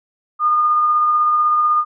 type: tone with tremolo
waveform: sine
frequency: 1219 Hz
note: D#6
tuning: 36 cents flat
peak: -11 dBFS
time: 0.39-1.85 s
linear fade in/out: 50 ms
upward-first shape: triangle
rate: 16 Hz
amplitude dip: 25%
effects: none

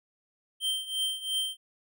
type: tone with tremolo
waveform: square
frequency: 3136 Hz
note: G7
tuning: in tune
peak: -26 dBFS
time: 0.6-1.57 s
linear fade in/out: 50 ms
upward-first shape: triangle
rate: 2.9 Hz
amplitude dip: 85%
effects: none

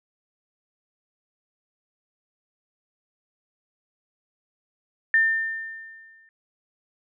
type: tone with exponential decay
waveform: sine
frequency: 1800 Hz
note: A6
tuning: 39 cents sharp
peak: -14 dBFS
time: 5.14-6.29 s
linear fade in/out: 1 ms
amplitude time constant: 250 ms
effects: none

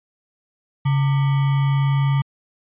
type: tone with sample-and-hold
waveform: sine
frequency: 138.59 Hz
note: C#3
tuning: in tune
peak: -15 dBFS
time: 0.85-2.22 s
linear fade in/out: 10 ms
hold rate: 1050 Hz
effects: resampled to 8000 Hz

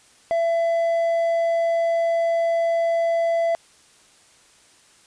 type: tone with hard clipping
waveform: sine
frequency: 670 Hz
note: E5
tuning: 28 cents sharp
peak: -19 dBFS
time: 0.31-3.55 s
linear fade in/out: 0 ms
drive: 3 dB
effects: white hiss -54 dBFS RMS until 5.06 s + resampled to 22050 Hz

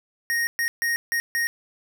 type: tone bursts at uneven times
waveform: square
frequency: 1864.7 Hz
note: A#6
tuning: in tune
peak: -22 dBFS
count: 5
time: 0.3-0.47 / 0.59-0.68 / 0.82-0.96 / 1.12-1.2 / 1.35-1.47 s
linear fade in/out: 0 ms
effects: none

